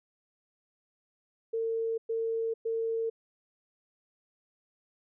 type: tone bursts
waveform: sine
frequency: 453.2 Hz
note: A#4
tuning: 49 cents flat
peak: -28 dBFS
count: 3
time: 1.53-3.1 s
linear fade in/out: 10 ms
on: 450 ms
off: 110 ms
effects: none